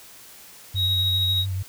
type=tone with vibrato; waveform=sine; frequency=94.7 Hz; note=F#2; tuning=41 cents sharp; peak=-24 dBFS; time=0.74-1.63 s; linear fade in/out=10 ms; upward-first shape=sine; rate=7.2 Hz; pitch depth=42 cents each way
type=tone with tremolo; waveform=triangle; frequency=3800 Hz; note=A#7; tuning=33 cents sharp; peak=-18 dBFS; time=0.75-1.46 s; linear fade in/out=50 ms; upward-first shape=triangle; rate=13 Hz; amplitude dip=25%
effects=white hiss -46 dBFS RMS until 1.68 s

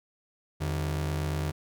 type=ring-modulated tone; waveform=45% pulse; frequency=116.54 Hz; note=A#2; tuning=in tune; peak=-25 dBFS; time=0.6-1.52 s; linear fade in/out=20 ms; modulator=34.4 Hz; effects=none

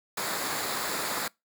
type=noise with comb filter; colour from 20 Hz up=pink; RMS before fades=-31 dBFS; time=0.17-1.28 s; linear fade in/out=5 ms; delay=0.34 ms; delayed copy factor=-0.5; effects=noise-tail reverb RT60 0.2 s tail -24 dB re dry + high-pass 200 Hz 12 dB/octave

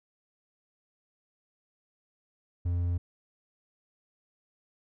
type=tone; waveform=triangle; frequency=87.31 Hz; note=F2; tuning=in tune; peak=-24 dBFS; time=2.65-2.98 s; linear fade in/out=10 ms; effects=none

